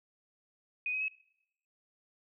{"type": "tone with pitch steps", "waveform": "sine", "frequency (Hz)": [2489, 2530, 2571], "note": ["D#7", "D#7", "E7"], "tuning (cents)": [0, 28, -44], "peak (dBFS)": -31, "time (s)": [0.86, 1.082], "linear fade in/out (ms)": 2, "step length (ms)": 74, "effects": ["noise-tail reverb RT60 0.8 s tail -23 dB re dry"]}